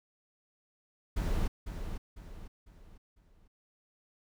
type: noise with echo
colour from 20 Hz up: brown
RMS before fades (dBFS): -30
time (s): 1.16-1.48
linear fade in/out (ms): 10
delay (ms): 500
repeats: 4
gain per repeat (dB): -8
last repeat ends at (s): 3.48
effects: none